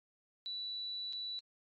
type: tone with dropouts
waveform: sine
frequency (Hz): 3951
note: B7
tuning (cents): 0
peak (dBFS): -38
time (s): 0.46-1.39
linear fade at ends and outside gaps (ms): 0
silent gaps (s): 1.126-1.132
effects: MP3 32 kbps